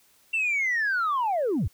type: linear sweep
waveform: sine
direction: down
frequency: 2720 to 55 Hz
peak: -21 dBFS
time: 0.33-1.68 s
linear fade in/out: 10 ms
effects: tanh soft clip ceiling -20 dBFS + white hiss -61 dBFS RMS until 1.73 s